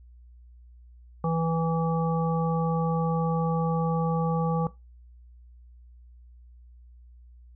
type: harmonic tone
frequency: 164.3 Hz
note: E3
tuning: 5 cents flat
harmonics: 1 / 3 / 5 / 7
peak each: -25 / -30 / -32 / -33 dBFS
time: 1.24-4.67 s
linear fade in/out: 2 ms
effects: noise-tail reverb RT60 0.2 s tail -17 dB re dry + added 60 Hz sine -48 dBFS peak until 7.55 s